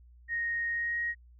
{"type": "tone with pitch glide", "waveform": "sine", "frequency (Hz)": [1864.7, 1883.1], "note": ["A#6", "A#6"], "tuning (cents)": [0, 17], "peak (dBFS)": -29, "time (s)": [0.28, 1.15], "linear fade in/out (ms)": 50, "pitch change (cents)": 17, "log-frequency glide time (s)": [0.7, 0.99], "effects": ["added 60 Hz sine -53 dBFS peak until 1.39 s"]}